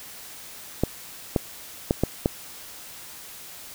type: clicks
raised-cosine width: 2 ms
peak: -6 dBFS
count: 5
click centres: 0.836 / 1.362 / 1.909 / 2.036 / 2.259 s
effects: white hiss -42 dBFS RMS until 3.74 s